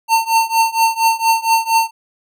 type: tone with tremolo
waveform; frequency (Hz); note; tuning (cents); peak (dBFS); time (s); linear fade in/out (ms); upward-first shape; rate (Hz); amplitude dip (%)
square; 904; A5; +47; -9; 0.08-1.91; 50; triangle; 4.3; 95
effects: none